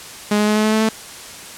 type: tone with pitch steps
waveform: sawtooth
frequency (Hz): 208.4 / 210.3 / 212.3 / 214.3 / 216.2 / 218.3 / 220.3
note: G#3 / G#3 / G#3 / A3 / A3 / A3 / A3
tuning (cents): +6 / +22 / +38 / -45 / -30 / -13 / +2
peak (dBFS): -10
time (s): 0.31-0.891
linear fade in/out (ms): 5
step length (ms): 83
effects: white hiss -35 dBFS RMS until 1.57 s + low-pass 10000 Hz 12 dB/octave